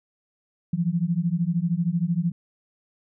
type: beating tone pair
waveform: sine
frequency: 164.81 / 177.81 Hz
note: E3 / F3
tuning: 0 / +31 cents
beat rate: 13 Hz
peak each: -24 dBFS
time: 0.73-2.32 s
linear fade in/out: 5 ms
effects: none